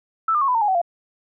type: tone with pitch steps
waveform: sine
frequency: 1318.5 / 1202.1 / 1096 / 999.2 / 911 / 830.6 / 757.3 / 690.4 Hz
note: E6 / D6 / C#6 / B5 / A#5 / G#5 / F#5 / F5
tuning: 0 / +40 / -20 / +20 / -40 / 0 / +40 / -20 cents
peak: -16 dBFS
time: 0.28-0.816 s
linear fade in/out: 5 ms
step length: 67 ms
effects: none